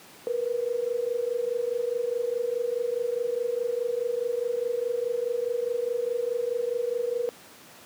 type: tone pair together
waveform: sine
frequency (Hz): 468.6 / 493.4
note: A#4 / B4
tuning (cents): +9 / -2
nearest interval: minor second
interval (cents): 89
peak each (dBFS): -28 / -28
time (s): 0.27-7.29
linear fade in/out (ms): 0
effects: pink hiss -49 dBFS RMS until 7.85 s + high-pass 200 Hz 12 dB/octave